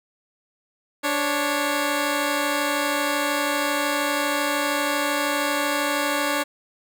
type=tone pair together; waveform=10% pulse; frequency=291.4 / 550 Hz; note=D4 / C#5; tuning=-13 / -14 cents; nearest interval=major seventh; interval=1099 cents; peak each=-15 / -17 dBFS; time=1.03-6.44 s; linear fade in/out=20 ms; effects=none